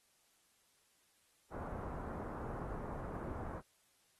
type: low-pass noise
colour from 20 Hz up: pink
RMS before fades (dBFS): -44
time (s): 1.5-3.62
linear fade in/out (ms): 50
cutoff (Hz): 1300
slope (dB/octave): 24
effects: white hiss -73 dBFS RMS until 4.19 s + AAC 32 kbps